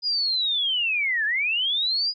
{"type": "linear two-way sweep", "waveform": "sine", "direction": "down then up", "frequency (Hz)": [4978, 1661.2, 4978], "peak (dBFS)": -21, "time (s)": [0.02, 2.14], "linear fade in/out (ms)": 50, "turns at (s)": 1.25, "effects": []}